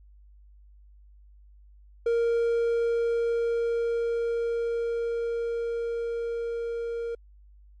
triangle tone with level ramp, 466.2 Hz, A#4, in tune, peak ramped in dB -19 to -27 dBFS, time 2.06-7.15 s, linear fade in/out 5 ms, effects added 50 Hz sine -50 dBFS peak until 7.8 s + MP3 48 kbps

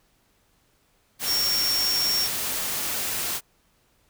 sine tone in noise, 5510 Hz, F8, 24 cents flat, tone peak -22 dBFS, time 1.25-2.29 s, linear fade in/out 50 ms, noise white, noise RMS -28 dBFS, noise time 1.19-3.41 s, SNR +3 dB, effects pink hiss -65 dBFS RMS until 4.09 s

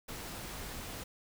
pink noise, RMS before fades -43 dBFS, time 0.08-1.04 s, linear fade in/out 10 ms, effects none

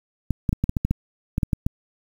clicks, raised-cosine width 5 ms, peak -8 dBFS, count 12, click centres 0.307 / 0.492 / 0.529 / 0.64 / 0.694 / 0.768 / 0.85 / 0.91 / 1.381 / 1.432 / 1.532 / 1.665 s, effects 7-bit

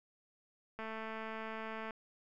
click train, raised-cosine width 0.5 ms, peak -29 dBFS, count 248, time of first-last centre 0.79-1.908 s, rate 221 Hz, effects none

